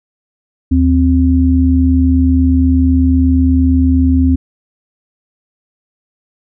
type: tone pair together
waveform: sine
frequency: 77.77 / 261.6 Hz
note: D#2 / C4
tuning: 0 / 0 cents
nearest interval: octave + major sixth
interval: 2100 cents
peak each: -10 dBFS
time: 0.71-4.36 s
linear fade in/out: 10 ms
effects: none